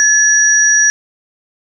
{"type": "tone pair together", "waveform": "sine", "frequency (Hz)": [1717, 5770], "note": ["A6", "F#8"], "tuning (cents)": [-43, -44], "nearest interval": "octave + major sixth", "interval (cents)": 2099, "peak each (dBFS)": -10, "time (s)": [0, 0.9], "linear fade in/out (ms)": 0, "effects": []}